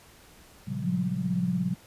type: chord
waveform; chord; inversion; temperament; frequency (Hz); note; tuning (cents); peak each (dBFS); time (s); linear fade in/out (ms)
sine; G half-diminished seventh; first; equal with one note detuned; 116.54 / 138.59 / 177.77 / 196; Bb2 / Db3 / F3 / G3; 0 / 0 / +31 / 0; -36 / -34 / -38 / -34; 0.67-1.75; 10
type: tone with pitch glide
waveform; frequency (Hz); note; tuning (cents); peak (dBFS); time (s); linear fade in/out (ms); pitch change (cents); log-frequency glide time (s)
sine; 180 to 178.86; F#3 to F3; -47 to +42; -27; 0.84-1.74; 5; -11; 1.24-1.46
effects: pink hiss -54 dBFS RMS until 1.86 s + resampled to 32000 Hz